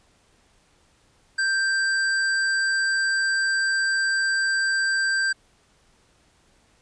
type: tone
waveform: square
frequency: 1573 Hz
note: G6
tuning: 6 cents sharp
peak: -21 dBFS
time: 1.38-5.33 s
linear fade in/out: 10 ms
effects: pink hiss -61 dBFS RMS until 6.81 s + resampled to 22050 Hz